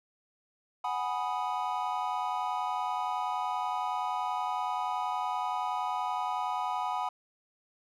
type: chord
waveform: triangle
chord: G# minor seventh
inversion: third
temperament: equal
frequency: 740 / 830.6 / 987.8 / 1244.5 Hz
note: F#5 / G#5 / B5 / D#6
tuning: 0 / 0 / 0 / 0 cents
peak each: -33 / -34 / -32 / -36 dBFS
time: 0.84-7.09 s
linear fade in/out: 5 ms
effects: none